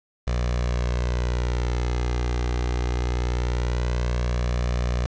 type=tone with flanger; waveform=sawtooth; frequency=60.5 Hz; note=B1; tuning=35 cents flat; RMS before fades=-24 dBFS; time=0.27-5.06 s; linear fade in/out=0 ms; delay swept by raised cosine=1.7 to 2.5 ms; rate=0.22 Hz; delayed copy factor=+0.6; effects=resampled to 16000 Hz + 8-bit